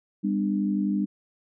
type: tone cluster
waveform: sine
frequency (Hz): 200.1 / 251.8 / 299.9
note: G3 / B3 / D4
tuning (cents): +36 / +34 / +36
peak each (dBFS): -24 / -32 / -28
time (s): 0.23-1.06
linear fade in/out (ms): 20
effects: none